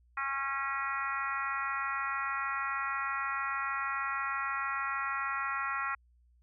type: harmonic tone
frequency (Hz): 273.6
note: C#4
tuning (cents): -23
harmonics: 3 / 4 / 5 / 6 / 7 / 8 / 9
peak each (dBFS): -44 / -37 / -35 / -44 / -38 / -47 / -43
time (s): 0.17-5.95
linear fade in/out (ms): 5
effects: added 60 Hz sine -62 dBFS peak until 6.42 s